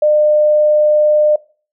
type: tone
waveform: sine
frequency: 603 Hz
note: D5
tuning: 46 cents sharp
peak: -8 dBFS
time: 0.02-1.36 s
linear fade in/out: 5 ms
effects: noise-tail reverb RT60 0.4 s tail -21 dB re dry